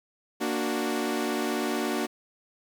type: chord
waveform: sawtooth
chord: Bb augmented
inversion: none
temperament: equal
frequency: 233.1 / 293.7 / 370 Hz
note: Bb3 / D4 / F#4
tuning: 0 / 0 / 0 cents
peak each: -27 dBFS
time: 0.4-2.07 s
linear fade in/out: 20 ms
effects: 10-bit